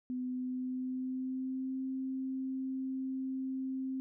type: tone with pitch glide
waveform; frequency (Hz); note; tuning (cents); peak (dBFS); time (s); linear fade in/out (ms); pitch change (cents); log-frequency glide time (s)
sine; 252 to 263.2; B3 to C4; +35 to +10; -34; 0.1-4; 0; +75; 0.2-1.83
effects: none